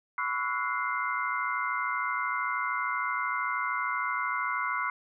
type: tone cluster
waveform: sine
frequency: 1003 / 1116 / 1327 / 1455 / 2089 Hz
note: B5 / C#6 / E6 / F#6 / C7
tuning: +26 / +11 / +11 / -29 / -3 cents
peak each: -35 / -33 / -36 / -34 / -34 dBFS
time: 0.18-4.9 s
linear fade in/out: 2 ms
effects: none